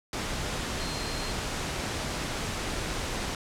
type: tone in noise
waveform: sine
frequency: 4186 Hz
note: C8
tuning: in tune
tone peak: -40 dBFS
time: 0.8-1.32 s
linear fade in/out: 2 ms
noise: pink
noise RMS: -32 dBFS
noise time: 0.13-3.35 s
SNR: -11 dB
effects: low-pass 8000 Hz 12 dB/octave